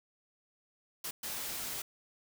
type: noise bursts at uneven times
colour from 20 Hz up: white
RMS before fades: -39 dBFS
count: 2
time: 1.04-1.11 / 1.23-1.82 s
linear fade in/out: 5 ms
effects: none